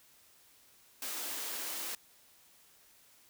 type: high-pass noise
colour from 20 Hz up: white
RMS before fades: -39 dBFS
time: 1.02-1.95 s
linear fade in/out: 2 ms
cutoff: 230 Hz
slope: 48 dB/octave
effects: white hiss -63 dBFS RMS until 3.29 s